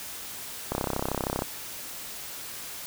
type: click train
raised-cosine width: 1 ms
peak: -13 dBFS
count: 24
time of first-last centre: 0.72-1.421 s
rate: 32.8 Hz
effects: white hiss -39 dBFS RMS until 2.86 s